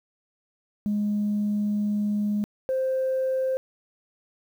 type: tone pair in turn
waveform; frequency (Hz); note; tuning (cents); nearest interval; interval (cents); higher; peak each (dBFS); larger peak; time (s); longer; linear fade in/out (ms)
sine; 207.7 / 523.4; G#3 / C5; 0 / 0; octave + major third; 1600; second; -21; neither; 0.86-2.44 / 2.69-3.57; first; 0
effects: tanh soft clip ceiling -19 dBFS + 9-bit